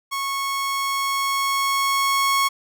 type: tone with level ramp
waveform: sawtooth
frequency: 1100 Hz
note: C#6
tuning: 14 cents flat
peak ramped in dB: -20 to -13 dBFS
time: 0.11-2.49 s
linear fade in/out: 20 ms
effects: none